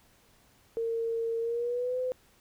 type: tone with pitch glide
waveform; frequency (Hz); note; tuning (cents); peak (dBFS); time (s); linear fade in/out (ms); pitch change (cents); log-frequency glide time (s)
sine; 457.8 to 508; A#4 to B4; -31 to +49; -28; 0.77-2.12; 0; +180; 1.4-1.99
effects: pink hiss -63 dBFS RMS until 2.4 s